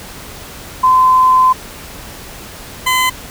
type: tone pair in turn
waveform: sine / 20% pulse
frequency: 1027 / 1020.5 Hz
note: C6 / C6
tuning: -33 / -44 cents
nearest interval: unison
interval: 11 cents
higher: first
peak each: -6 dBFS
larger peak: neither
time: 0.83-1.53 / 2.86-3.1 s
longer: first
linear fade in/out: 10 ms
effects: pink hiss -32 dBFS RMS until 3.3 s